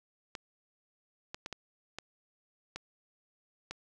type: clicks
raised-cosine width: 0.2 ms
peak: -22 dBFS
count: 7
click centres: 0.352 / 1.345 / 1.461 / 1.527 / 1.986 / 2.76 / 3.71 s
effects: none